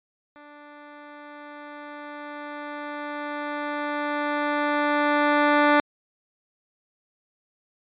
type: tone with level ramp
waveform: 10% pulse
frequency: 293.7 Hz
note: D4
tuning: in tune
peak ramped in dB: -37 to -7 dBFS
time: 0.36-5.8 s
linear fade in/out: 0 ms
effects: resampled to 8000 Hz